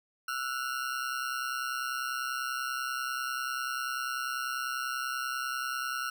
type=ring-modulated tone; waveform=40% pulse; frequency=1396.9 Hz; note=F6; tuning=in tune; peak=-28 dBFS; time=0.28-6.1 s; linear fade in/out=5 ms; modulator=65.1 Hz; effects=none